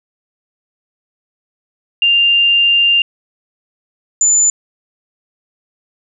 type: tone pair in turn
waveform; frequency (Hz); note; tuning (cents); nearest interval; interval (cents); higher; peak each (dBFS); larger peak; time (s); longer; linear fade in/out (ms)
sine; 2794 / 7040; F7 / A8; 0 / 0; octave + major third; 1600; second; -8; neither; 2.02-3.02 / 4.21-4.5; first; 2
effects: none